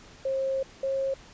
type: tone pair in turn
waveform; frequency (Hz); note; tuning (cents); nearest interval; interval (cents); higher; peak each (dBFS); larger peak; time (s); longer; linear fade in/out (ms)
sine; 535 / 539.3; C5 / C#5; +38 / -48; unison; 14; second; -25; neither; 0.25-0.63 / 0.83-1.14; first; 5
effects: pink hiss -51 dBFS RMS until 1.33 s + resampled to 16000 Hz